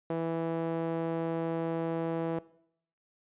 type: tone with band-pass filter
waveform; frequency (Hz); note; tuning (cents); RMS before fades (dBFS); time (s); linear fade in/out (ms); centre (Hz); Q
sawtooth; 164.81; E3; 0; -32; 0.1-2.39; 2; 500; 1.5
effects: noise-tail reverb RT60 0.7 s tail -20 dB re dry + resampled to 8000 Hz